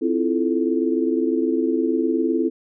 sine chord, F major seventh, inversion second, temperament equal with one note detuned, 261.6 / 329.6 / 349.2 / 435.7 Hz, C4 / E4 / F4 / A4, 0 / 0 / 0 / -17 cents, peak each -23 / -21 / -26 / -25 dBFS, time 0.01-2.5 s, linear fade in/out 20 ms, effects none

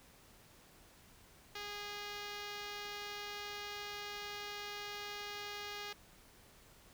5% pulse tone with notch filter, 411.5 Hz, G#4, 16 cents flat, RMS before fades -45 dBFS, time 1.55-5.93 s, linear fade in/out 5 ms, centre 11000 Hz, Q 0.87, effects pink hiss -62 dBFS RMS until 6.93 s

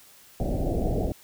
pink low-pass noise, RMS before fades -26 dBFS, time 0.4-1.12 s, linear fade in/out 2 ms, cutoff 750 Hz, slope 96 dB/octave, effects white hiss -53 dBFS RMS until 1.23 s

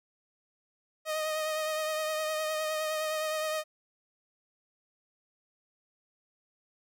sawtooth tone with vibrato, 622.3 Hz, D#5, in tune, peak -26 dBFS, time 1.05-3.64 s, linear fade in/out 50 ms, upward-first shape triangle, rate 9.7 Hz, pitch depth 28 cents each way, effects none

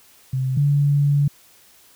sine tone pair in turn, 130.81 / 143.38 Hz, C3 / D3, 0 / -41 cents, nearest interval major second, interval 159 cents, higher second, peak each -19 / -14 dBFS, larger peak second, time 0.33-0.57 / 0.57-1.28 s, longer second, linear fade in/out 5 ms, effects white hiss -52 dBFS RMS until 1.95 s

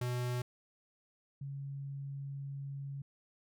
square / sine tone pair in turn, 123.47 / 138.94 Hz, B2 / C#3, 0 / +4 cents, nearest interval major second, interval 204 cents, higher second, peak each -34 / -39 dBFS, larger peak first, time 0.01-0.42 / 1.41-3.02 s, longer second, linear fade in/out 5 ms, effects none

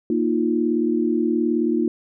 sine chord, Bb suspended fourth, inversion none, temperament just, 233.1 / 310.8 / 349.6 Hz, Bb3 / Eb4 / F4, 0 / -2 / +2 cents, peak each -22 dBFS, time 0.1-1.88 s, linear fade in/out 2 ms, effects none

